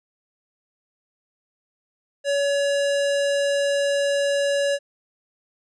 square tone, 565 Hz, C#5, 33 cents sharp, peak -20 dBFS, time 2.24-4.79 s, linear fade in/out 50 ms, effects resampled to 22050 Hz

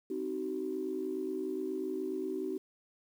sine chord, C diminished, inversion none, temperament equal with one note detuned, 261.6 / 311.1 / 378.4 Hz, C4 / Eb4 / Gb4, 0 / 0 / +39 cents, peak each -40 / -38 / -35 dBFS, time 0.1-2.58 s, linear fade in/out 5 ms, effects tanh soft clip ceiling -24 dBFS + 10-bit

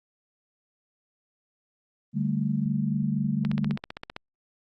sine chord, D suspended fourth, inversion none, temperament equal, 146.83 / 196 / 220 Hz, D3 / G3 / A3, 0 / 0 / 0 cents, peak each -28 dBFS, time 2.13-3.78 s, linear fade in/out 50 ms
click train, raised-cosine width 0.3 ms, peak -19 dBFS, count 12, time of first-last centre 3.45-4.164 s, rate 15.4 Hz
effects Opus 24 kbps

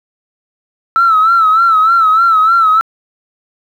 sine tone with vibrato, 1318.5 Hz, E6, in tune, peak -5 dBFS, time 0.96-2.81 s, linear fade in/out 0 ms, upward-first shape sine, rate 3.3 Hz, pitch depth 75 cents each way, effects tanh soft clip ceiling -2 dBFS + 7-bit

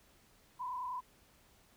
sine tone with frequency modulation, 1000 Hz, B5, 21 cents sharp, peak -37 dBFS, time 0.59-1.01 s, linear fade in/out 20 ms, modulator 30 Hz, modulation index 1.1, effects pink hiss -66 dBFS RMS until 1.76 s

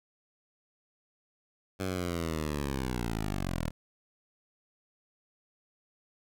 10% pulse linear sweep, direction down, 96.2 to 38.37 Hz, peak -23 dBFS, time 1.79-3.71 s, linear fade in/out 20 ms, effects none

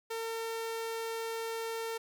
sawtooth tone, 453.6 Hz, A#4, 47 cents flat, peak -31 dBFS, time 0.1-1.98 s, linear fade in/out 10 ms, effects none

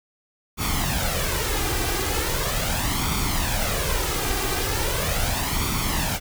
pink noise with flanger, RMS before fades -24 dBFS, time 0.57-6.2 s, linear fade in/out 50 ms, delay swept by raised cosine 0.87 to 2.57 ms, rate 0.39 Hz, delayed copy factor +0.6, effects none

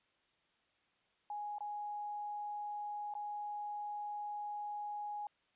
sine tone with dropouts, 830.6 Hz, G#5, in tune, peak -39 dBFS, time 1.3-5.27 s, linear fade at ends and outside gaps 2 ms, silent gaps 1.584-1.606 / 3.139-3.151 s, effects white hiss -75 dBFS RMS until 5.55 s + resampled to 8000 Hz

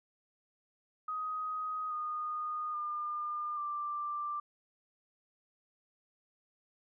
sine tone with pitch steps, 1254 / 1228.9 / 1204.3 / 1180.2 Hz, D#6 / D#6 / D6 / D6, +13 / -22 / +43 / +8 cents, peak -34 dBFS, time 1.08-4.4 s, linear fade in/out 5 ms, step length 830 ms, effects none

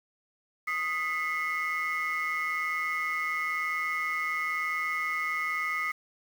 sine tone cluster, 1248 / 2001 / 2162 Hz, D#6 / B6 / C#7, +5 / +22 / -44 cents, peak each -31 dBFS, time 0.67-5.92 s, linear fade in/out 10 ms, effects tanh soft clip ceiling -23 dBFS + 8-bit

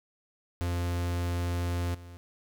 45% pulse tone with level steps, 87.3 Hz, F2, in tune, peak -28 / -44 dBFS, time 0.61-2.17 s, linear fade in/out 0 ms, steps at 1.94 s, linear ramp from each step 10 ms, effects none

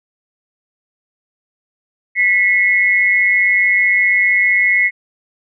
sine tone pair together, 1974.6 / 2170 Hz, B6 / C#7, -1 / -37 cents, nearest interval major second, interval 164 cents, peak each -13 dBFS, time 2.15-4.91 s, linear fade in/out 50 ms, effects none

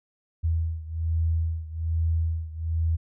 sine beating tone pair, 81.3 / 82.5 Hz, E2 / E2, -23 / +2 cents, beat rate 1.2 Hz, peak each -25 / -28 dBFS, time 0.43-2.97 s, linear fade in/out 20 ms, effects none

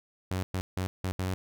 sawtooth tone bursts at uneven times, 93 Hz, F#2, 9 cents sharp, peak -25 dBFS, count 5, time 0.31-0.43 / 0.54-0.61 / 0.77-0.87 / 1.04-1.12 / 1.19-1.34 s, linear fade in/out 0 ms, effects none

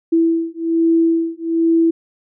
sine beating tone pair, 329.6 / 330.8 Hz, E4 / E4, 0 / +6 cents, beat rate 1.2 Hz, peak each -16 dBFS, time 0.12-1.91 s, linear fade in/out 10 ms, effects none

